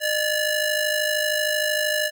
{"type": "ring-modulated tone", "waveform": "sawtooth", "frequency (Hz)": 1163, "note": "D6", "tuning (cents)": -17, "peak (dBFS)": -14, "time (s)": [0, 2.11], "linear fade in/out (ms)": 50, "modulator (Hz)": 555, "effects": []}